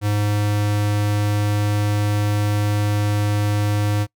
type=tone; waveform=square; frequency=103.83 Hz; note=G#2; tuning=in tune; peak=-18 dBFS; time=0.01-4.07 s; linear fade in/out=50 ms; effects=noise-tail reverb RT60 0.1 s tail -23 dB re dry